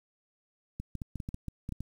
clicks, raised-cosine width 5 ms, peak -24 dBFS, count 11, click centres 0.8 / 0.953 / 1.018 / 1.157 / 1.202 / 1.289 / 1.344 / 1.483 / 1.691 / 1.723 / 1.806 s, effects 9-bit

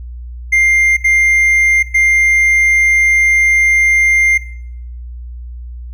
triangle tone bursts at uneven times, 2100 Hz, C7, 6 cents sharp, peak -6 dBFS, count 3, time 0.52-0.97 / 1.04-1.83 / 1.94-4.38 s, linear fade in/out 10 ms, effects noise-tail reverb RT60 0.7 s tail -18 dB re dry + added 60 Hz sine -25 dBFS peak until 5.93 s

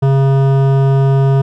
sine tone with hard clipping, 136.1 Hz, C#3, 31 cents flat, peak -10 dBFS, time 0.02-1.42 s, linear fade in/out 10 ms, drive 14 dB, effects none

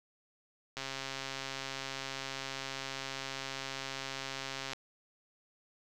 click train, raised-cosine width 0.2 ms, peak -21 dBFS, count 536, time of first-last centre 0.77-4.733 s, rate 135 Hz, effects none

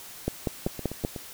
two click trains, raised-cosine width 2 ms, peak -21 / -12 dBFS, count 5 / 5, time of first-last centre 0.67-1.162 / 0.28-1.049 s, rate 8.13 / 5.2 Hz, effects white hiss -44 dBFS RMS until 1.33 s

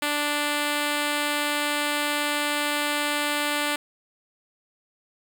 5% pulse tone, 293.7 Hz, D4, in tune, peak -12 dBFS, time 0.02-3.76 s, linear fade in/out 5 ms, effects none

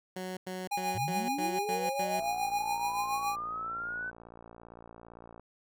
15% pulse tone bursts, 185 Hz, F#3, in tune, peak -30 dBFS, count 7, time 0.16-2.2 s, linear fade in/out 5 ms, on 210 ms, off 95 ms
square tone with tremolo, 818 Hz, G#5, 26 cents flat, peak -29 dBFS, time 0.71-3.36 s, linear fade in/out 10 ms, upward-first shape triangle, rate 7.1 Hz, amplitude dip 70%
sine linear sweep, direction up, 94 to 1522 Hz, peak -34 dBFS, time 0.94-4.11 s, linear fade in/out 20 ms
click train, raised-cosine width 1 ms, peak -35 dBFS, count 186, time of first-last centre 2.19-5.396 s, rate 57.7 Hz
effects none

